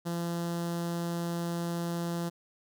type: tone with notch filter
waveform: sawtooth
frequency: 170.7 Hz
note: F3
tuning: 39 cents flat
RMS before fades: -33 dBFS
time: 0.05-2.3 s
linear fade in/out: 20 ms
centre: 2300 Hz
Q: 1.3
effects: none